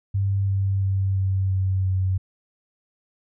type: tone with pitch steps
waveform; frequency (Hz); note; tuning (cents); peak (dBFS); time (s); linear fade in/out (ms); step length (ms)
sine; 98.4 / 97.49 / 96.6 / 95.71 / 94.83 / 93.96; G2 / G2 / G2 / G2 / F#2 / F#2; +7 / -9 / -25 / -41 / +43 / +27; -19; 0.14-2.18; 10; 340
effects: none